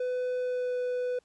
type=tone with pitch glide; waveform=triangle; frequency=501 to 497 Hz; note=B4 to B4; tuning=+25 to +11 cents; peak=-26 dBFS; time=0-1.19 s; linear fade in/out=5 ms; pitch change=-14 cents; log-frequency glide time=0.39-0.76 s; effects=pink hiss -70 dBFS RMS until 1.24 s + resampled to 22050 Hz